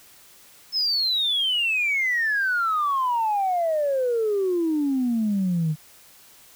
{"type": "exponential sweep", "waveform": "sine", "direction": "down", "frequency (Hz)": [5274, 150], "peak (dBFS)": -19, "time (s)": [0.72, 5.76], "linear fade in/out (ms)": 50, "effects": ["tanh soft clip ceiling -16 dBFS", "white hiss -51 dBFS RMS until 6.55 s"]}